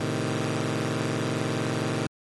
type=chord; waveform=15% pulse; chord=A diminished; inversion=none; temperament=equal with one note detuned; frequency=111.02 / 130.81 / 155.56 Hz; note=A2 / C3 / Eb3; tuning=+16 / 0 / 0 cents; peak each=-24 dBFS; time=0-2.07 s; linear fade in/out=5 ms; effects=low-pass 11000 Hz 12 dB/octave + AAC 32 kbps